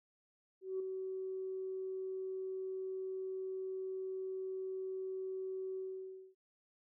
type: tone with ADSR envelope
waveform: sine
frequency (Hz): 378.1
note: F#4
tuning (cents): +38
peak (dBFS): -33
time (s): 0.61-6.35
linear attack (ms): 190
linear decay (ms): 4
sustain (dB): -5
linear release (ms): 580
effects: tanh soft clip ceiling -30 dBFS

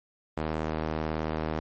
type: tone with band-pass filter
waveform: sawtooth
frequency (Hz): 78.4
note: D#2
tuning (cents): +14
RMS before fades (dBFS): -31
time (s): 0.37-1.6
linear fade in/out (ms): 5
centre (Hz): 620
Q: 0.53
effects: MP3 32 kbps

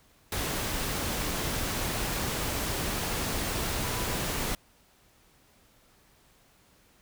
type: tone in noise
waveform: sine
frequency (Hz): 987.8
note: B5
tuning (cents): 0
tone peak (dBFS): -42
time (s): 3.83-4.17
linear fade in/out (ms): 2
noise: pink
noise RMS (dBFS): -31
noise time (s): 0.32-4.55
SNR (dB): -14
effects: pink hiss -62 dBFS RMS until 7.01 s

